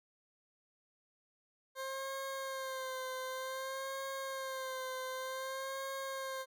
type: tone with vibrato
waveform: 20% pulse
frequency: 528 Hz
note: C5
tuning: 16 cents sharp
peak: -34 dBFS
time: 1.75-6.46 s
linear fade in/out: 50 ms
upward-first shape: sine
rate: 0.54 Hz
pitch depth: 38 cents each way
effects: none